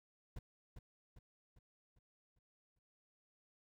brown noise with echo, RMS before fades -45 dBFS, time 0.36-0.39 s, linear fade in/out 5 ms, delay 400 ms, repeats 6, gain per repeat -6 dB, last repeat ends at 2.79 s, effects none

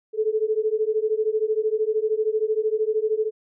sine beating tone pair, 427.9 / 440.9 Hz, A4 / A4, -48 / +4 cents, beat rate 13 Hz, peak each -23 dBFS, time 0.13-3.31 s, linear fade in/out 50 ms, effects none

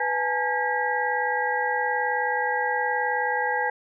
sine tone cluster, 495.6 / 835 / 894 / 1618 / 1939 Hz, B4 / G#5 / A5 / G#6 / B6, +6 / +9 / +27 / -46 / -32 cents, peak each -30 / -26 / -33 / -28 / -30 dBFS, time 0-3.7 s, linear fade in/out 5 ms, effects none

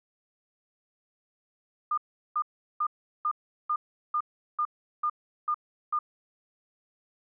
sine tone bursts, 1212 Hz, D#6, 46 cents flat, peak -24 dBFS, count 10, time 1.91-5.99 s, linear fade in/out 5 ms, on 66 ms, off 380 ms, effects none

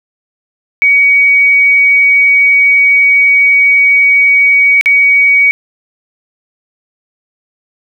sine tone with dropouts, 2254 Hz, C#7, 28 cents sharp, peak -4 dBFS, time 0.82-5.51 s, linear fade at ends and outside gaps 0 ms, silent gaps 4.811-4.859 s, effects 7-bit

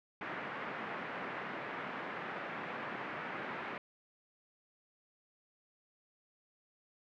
white band-pass noise, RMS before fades -42 dBFS, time 0.21-3.78 s, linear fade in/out 2 ms, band 140 to 2000 Hz, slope 24 dB/octave, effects none

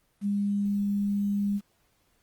sine tone with quantisation, 202.3 Hz, G#3, 45 cents flat, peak -24 dBFS, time 0.21-1.61 s, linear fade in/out 50 ms, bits 9, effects pink hiss -69 dBFS RMS until 2.22 s + Opus 24 kbps

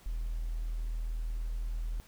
triangle tone with tanh clipping, 40.37 Hz, E1, 35 cents flat, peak -31 dBFS, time 0.06-2 s, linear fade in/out 0 ms, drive 1 dB, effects pink hiss -59 dBFS RMS until 2.07 s

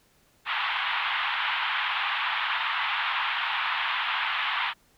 pink band-pass noise, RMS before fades -28 dBFS, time 0.45-4.74 s, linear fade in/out 50 ms, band 870 to 3500 Hz, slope 48 dB/octave, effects pink hiss -63 dBFS RMS until 4.97 s

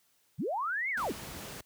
sine linear two-way sweep, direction up then down, 98.1 to 2246 to 98.1 Hz, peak -30 dBFS, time 0.38-1.13 s, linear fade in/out 20 ms, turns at 0.9 s
pink noise, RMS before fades -43 dBFS, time 0.97-1.61 s, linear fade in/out 5 ms
effects white hiss -70 dBFS RMS until 1.65 s + high-pass 60 Hz 12 dB/octave

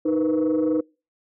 sine tone cluster, 311.4 / 478 / 502 Hz, D#4 / A#4 / B4, +2 / +43 / +28 cents, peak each -19 / -26 / -24 dBFS, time 0.05-0.81 s, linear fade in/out 10 ms, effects noise-tail reverb RT60 0.3 s tail -25 dB re dry + tanh soft clip ceiling -14 dBFS

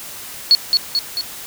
sine tone with echo, 4374 Hz, C#8, 24 cents flat, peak -6 dBFS, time 0.51-0.55 s, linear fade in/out 0 ms, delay 220 ms, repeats 3, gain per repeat -4 dB, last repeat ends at 1.21 s, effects white hiss -33 dBFS RMS until 1.46 s

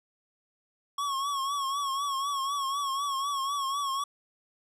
square tone with vibrato, 1108.7 Hz, C#6, in tune, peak -29 dBFS, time 0.98-4.04 s, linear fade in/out 5 ms, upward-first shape triangle, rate 4 Hz, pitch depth 76 cents each way, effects low-pass 11000 Hz 12 dB/octave

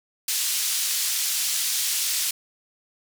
pink band-pass noise, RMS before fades -25 dBFS, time 0.28-2.31 s, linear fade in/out 5 ms, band 4200 to 15000 Hz, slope 12 dB/octave, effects none

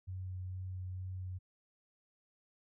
sine tone with vibrato, 92.5 Hz, F#2, in tune, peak -39 dBFS, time 0.07-1.39 s, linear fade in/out 20 ms, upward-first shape sine, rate 2.2 Hz, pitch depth 11 cents each way, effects none

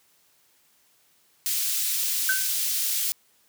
white high-pass noise, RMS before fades -26 dBFS, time 1.46-3.12 s, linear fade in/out 0 ms, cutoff 3300 Hz, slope 12 dB/octave
sine tone with exponential decay, 1532 Hz, G6, 40 cents flat, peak -18 dBFS, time 2.29-2.53 s, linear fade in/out 2 ms, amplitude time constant 51 ms
effects white hiss -63 dBFS RMS until 3.48 s + high-pass 80 Hz 12 dB/octave

